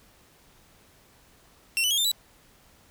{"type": "tone with pitch steps", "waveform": "sawtooth", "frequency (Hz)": [2719, 2982, 3271, 3588, 3935], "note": ["F7", "F#7", "G#7", "A7", "B7"], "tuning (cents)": [-47, 13, -27, 33, -7], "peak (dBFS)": -19, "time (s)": [1.77, 2.115], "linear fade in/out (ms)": 0, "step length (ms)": 69, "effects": ["pink hiss -58 dBFS RMS until 2.9 s"]}